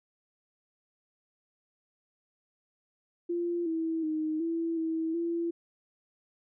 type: tone with pitch steps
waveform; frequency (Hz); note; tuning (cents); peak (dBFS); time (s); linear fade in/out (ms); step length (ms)
sine; 345.2 / 325.1 / 311.6 / 331.4 / 323.5 / 338; F4 / E4 / D#4 / E4 / E4 / E4; -20 / -24 / +3 / +9 / -32 / +43; -28; 3.29-5.51; 10; 370
effects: none